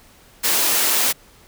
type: high-pass noise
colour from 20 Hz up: white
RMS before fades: -18 dBFS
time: 0.43-1.13 s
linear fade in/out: 20 ms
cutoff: 230 Hz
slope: 12 dB/octave
effects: pink hiss -50 dBFS RMS until 1.47 s